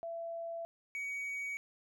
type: tone pair in turn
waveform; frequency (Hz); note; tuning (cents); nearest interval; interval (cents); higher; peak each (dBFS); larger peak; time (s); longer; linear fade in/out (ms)
sine / triangle; 670 / 2254; E5 / C#7; +28 / +28; octave + major sixth; 2100; second; -38 / -35; second; 0.03-0.65 / 0.95-1.57; neither; 0
effects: none